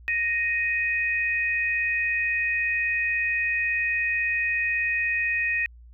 sine tone pair together, 1864.7 / 2501 Hz, A#6 / D#7, 0 / +8 cents, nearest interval perfect fourth, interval 508 cents, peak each -25 dBFS, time 0.08-5.66 s, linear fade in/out 0 ms, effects added 59 Hz sine -45 dBFS peak until 5.93 s

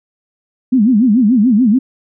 sine tone with vibrato, 230.7 Hz, A#3, 18 cents flat, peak -7 dBFS, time 0.72-1.79 s, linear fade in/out 10 ms, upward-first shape sine, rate 6.9 Hz, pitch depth 240 cents each way, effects none

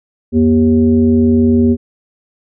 sine tone with frequency modulation, 239.3 Hz, A#3, 46 cents sharp, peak -7 dBFS, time 0.32-1.77 s, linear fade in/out 50 ms, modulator 153 Hz, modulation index 0.81, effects none

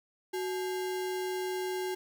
sine tone with sample-and-hold, 370 Hz, F#4, in tune, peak -31 dBFS, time 0.33-1.95 s, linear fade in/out 10 ms, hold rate 1225 Hz, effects none

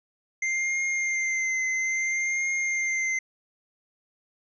square tone with vibrato, 2093 Hz, C7, in tune, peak -25 dBFS, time 0.42-3.19 s, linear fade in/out 5 ms, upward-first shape triangle, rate 0.6 Hz, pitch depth 33 cents each way, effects resampled to 16000 Hz

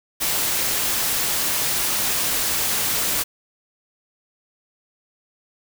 white noise, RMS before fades -22 dBFS, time 0.2-3.24 s, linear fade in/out 20 ms, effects none

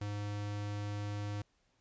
square tone, 103.1 Hz, G#2, 12 cents flat, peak -37 dBFS, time 0.01-1.42 s, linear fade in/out 5 ms, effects pink hiss -75 dBFS RMS until 1.8 s + resampled to 16000 Hz

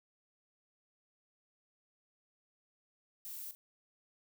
violet noise with echo, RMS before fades -45 dBFS, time 3.25-3.51 s, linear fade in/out 0 ms, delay 40 ms, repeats 1, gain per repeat -12 dB, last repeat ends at 3.55 s, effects none

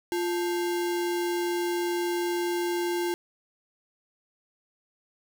sine tone with sample-and-hold, 348.9 Hz, F4, 2 cents flat, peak -25 dBFS, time 0.12-3.14 s, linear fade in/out 0 ms, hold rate 1225 Hz, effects none

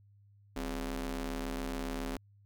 sawtooth ring-modulated tone, 152.8 Hz, D#3, 31 cents flat, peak -28 dBFS, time 0.56-2.17 s, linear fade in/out 5 ms, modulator 110 Hz, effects added 101 Hz sine -59 dBFS peak until 2.45 s

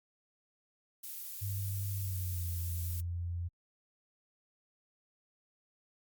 violet noise, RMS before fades -43 dBFS, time 1.03-3.01 s, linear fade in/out 10 ms
sine tone with pitch glide, 98.7 to 86.42 Hz, G2 to F2, +12 to -18 cents, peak -34 dBFS, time 1.41-3.49 s, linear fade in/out 20 ms, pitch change -230 cents, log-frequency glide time 1.95-2.47 s
effects Opus 48 kbps

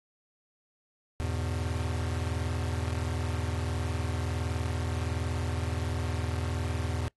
square chord, E major, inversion none, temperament equal, 82.41 / 103.83 / 123.47 Hz, E2 / G#2 / B2, 0 / 0 / 0 cents, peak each -32 / -37 / -37 dBFS, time 1.2-7.08 s, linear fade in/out 0 ms, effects noise-tail reverb RT60 0.1 s tail -23 dB re dry + AAC 32 kbps

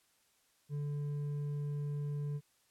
sine tone with hard clipping, 145.5 Hz, D3, 16 cents flat, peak -36 dBFS, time 0.69-2.41 s, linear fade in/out 50 ms, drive 4 dB, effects white hiss -72 dBFS RMS until 2.7 s + low-pass 12000 Hz 12 dB/octave

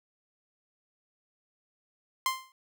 sawtooth tone with exponential decay, 1046.5 Hz, C6, in tune, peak -19 dBFS, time 2.26-2.52 s, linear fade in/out 1 ms, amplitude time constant 55 ms, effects none

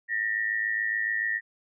sine tone pair together, 1800 / 1907 Hz, A6 / A#6, +39 / +39 cents, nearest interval minor second, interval 100 cents, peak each -28 dBFS, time 0.08-1.41 s, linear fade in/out 50 ms, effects none

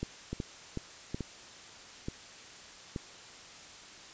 two click trains, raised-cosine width 3 ms, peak -21 / -22 dBFS, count 4 / 4, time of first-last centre 0.03-1.145 / 0.33-2.962 s, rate 2.69 / 1.14 Hz, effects white hiss -50 dBFS RMS until 4.13 s + resampled to 16000 Hz

